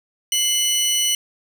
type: tone pair together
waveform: 20% pulse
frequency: 2100 / 2970 Hz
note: C7 / F#7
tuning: +6 / +6 cents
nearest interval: tritone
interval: 600 cents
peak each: -24 / -12 dBFS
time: 0.32-1.15 s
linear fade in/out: 2 ms
effects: none